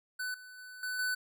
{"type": "tone with level steps", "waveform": "square", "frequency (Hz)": 1500, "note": "F#6", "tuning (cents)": 23, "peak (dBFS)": [-35, -49, -47, -35, -31], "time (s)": [0.19, 1.15], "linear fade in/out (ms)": 10, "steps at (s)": [0.34, 0.58, 0.83, 0.99], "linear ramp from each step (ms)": 2, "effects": []}